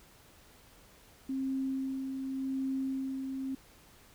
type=tone with tremolo; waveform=sine; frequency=266.4 Hz; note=C4; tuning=31 cents sharp; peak=-30 dBFS; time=1.29-3.55 s; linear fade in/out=5 ms; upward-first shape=sine; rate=0.88 Hz; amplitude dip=40%; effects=pink hiss -59 dBFS RMS until 4.14 s